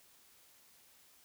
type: silence
effects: white hiss -64 dBFS RMS until 1.24 s